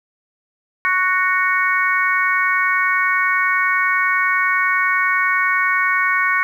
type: harmonic tone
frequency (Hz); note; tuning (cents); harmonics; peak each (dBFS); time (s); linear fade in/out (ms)
370; F#4; 0; 3 / 4 / 5 / 6; -20 / -20 / -20 / -20; 0.85-6.43; 0
effects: 8-bit